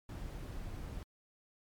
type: noise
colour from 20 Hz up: brown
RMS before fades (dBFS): -43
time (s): 0.09-1.03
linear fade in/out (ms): 2
effects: MP3 96 kbps